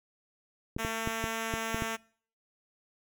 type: clicks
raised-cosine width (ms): 3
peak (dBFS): -20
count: 7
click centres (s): 0.765 / 0.849 / 1.074 / 1.241 / 1.539 / 1.745 / 1.822
type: tone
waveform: 5% pulse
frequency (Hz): 224.8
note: A3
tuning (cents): +37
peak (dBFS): -21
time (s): 0.78-1.97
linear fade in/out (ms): 20
effects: noise-tail reverb RT60 0.5 s tail -23 dB re dry